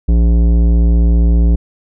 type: tone with tanh clipping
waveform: sine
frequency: 57.5 Hz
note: A#1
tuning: 23 cents flat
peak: -9 dBFS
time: 0.08-1.56 s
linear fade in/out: 10 ms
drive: 14 dB
effects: none